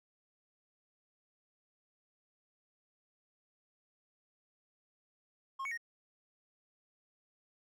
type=tone with pitch steps; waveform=triangle; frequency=1076 / 2226 / 1866 Hz; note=C6 / C#7 / A#6; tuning=+48 / +7 / +1 cents; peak=-35 dBFS; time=5.59-5.776 s; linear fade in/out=10 ms; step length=62 ms; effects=none